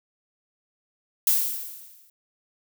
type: noise with exponential decay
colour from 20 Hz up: violet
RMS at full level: -18 dBFS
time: 1.27-2.1 s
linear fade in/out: 2 ms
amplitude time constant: 180 ms
effects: none